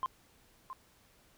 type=tone with echo; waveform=sine; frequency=1046.5 Hz; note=C6; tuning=in tune; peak=-28 dBFS; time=0.03-0.06 s; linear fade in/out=0 ms; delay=670 ms; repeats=1; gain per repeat=-12 dB; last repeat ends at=0.73 s; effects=tanh soft clip ceiling -28 dBFS + pink hiss -65 dBFS RMS until 1.37 s